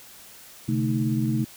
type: tone cluster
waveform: sine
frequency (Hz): 129.1 / 147 / 218.6 / 312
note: C3 / D3 / A3 / D#4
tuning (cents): -23 / +2 / -11 / +5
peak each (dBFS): -25 / -32 / -25 / -29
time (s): 0.68-1.45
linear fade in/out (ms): 10
effects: white hiss -47 dBFS RMS until 1.56 s